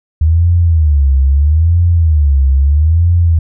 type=tone with vibrato; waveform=sine; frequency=76.3 Hz; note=D#2; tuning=33 cents flat; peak=-6 dBFS; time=0.21-3.39 s; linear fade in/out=5 ms; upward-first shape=sine; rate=0.77 Hz; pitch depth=220 cents each way; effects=none